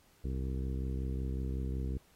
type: harmonic tone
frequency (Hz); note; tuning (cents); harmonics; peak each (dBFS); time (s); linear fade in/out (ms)
65.41; C2; 0; 1 / 2 / 3 / 4 / 5 / 6 / 7; -34 / -40 / -44 / -46 / -48 / -50 / -51; 0.24-1.98; 5
effects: pink hiss -66 dBFS RMS until 2.15 s + AAC 48 kbps